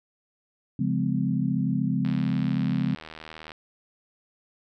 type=chord; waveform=sine; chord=Db major seventh; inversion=none; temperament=equal with one note detuned; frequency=138.59 / 174.61 / 207.7 / 255.4 Hz; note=Db3 / F3 / Ab3 / C4; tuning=0 / 0 / 0 / -42 cents; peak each=-28 dBFS; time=0.79-2.95 s; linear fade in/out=5 ms
type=click train; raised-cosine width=0.3 ms; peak=-24 dBFS; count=117; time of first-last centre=2.05-3.518 s; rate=79 Hz
effects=none